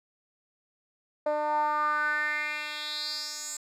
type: tone with band-pass filter sweep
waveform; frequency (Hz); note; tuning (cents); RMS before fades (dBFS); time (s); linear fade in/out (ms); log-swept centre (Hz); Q
10% pulse; 300; D4; +37; -30; 1.26-3.57; 5; 630 to 7600; 4.8
effects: none